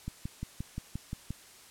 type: click train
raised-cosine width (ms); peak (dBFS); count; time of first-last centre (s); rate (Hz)
5; -23; 8; 0.08-1.306; 5.71
effects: white hiss -54 dBFS RMS until 1.7 s + low-pass 11000 Hz 12 dB/octave